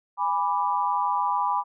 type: chord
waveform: sine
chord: G# diminished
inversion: none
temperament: equal with one note detuned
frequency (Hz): 821.1 / 987.8 / 1174.7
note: G#5 / B5 / D6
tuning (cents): -20 / 0 / 0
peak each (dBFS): -27 / -24 / -29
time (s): 0.17-1.64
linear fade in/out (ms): 50
effects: none